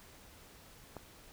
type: click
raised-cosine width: 1 ms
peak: -29 dBFS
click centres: 0.967 s
effects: pink hiss -57 dBFS RMS until 1.32 s